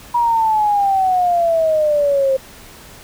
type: exponential sweep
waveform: sine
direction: down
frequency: 965 to 527 Hz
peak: -12 dBFS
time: 0.14-2.37 s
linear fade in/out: 10 ms
effects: pink hiss -40 dBFS RMS until 3.03 s